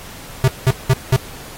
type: tone bursts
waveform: square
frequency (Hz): 130.81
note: C3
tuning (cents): 0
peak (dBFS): -10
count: 4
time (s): 0.44-1.162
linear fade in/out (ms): 0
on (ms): 38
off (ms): 190
effects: pink hiss -36 dBFS RMS until 1.57 s + AAC 48 kbps